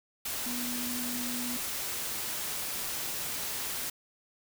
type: tone in noise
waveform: sine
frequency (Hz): 244.6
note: B3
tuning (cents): -16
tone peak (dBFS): -36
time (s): 0.46-1.57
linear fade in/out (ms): 5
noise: white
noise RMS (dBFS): -35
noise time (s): 0.25-3.9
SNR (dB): -4
effects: none